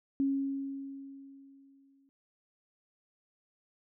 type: tone with exponential decay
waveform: sine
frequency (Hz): 274.1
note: C#4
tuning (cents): -19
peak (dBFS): -25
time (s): 0.2-2.09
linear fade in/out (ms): 0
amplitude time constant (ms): 410
effects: none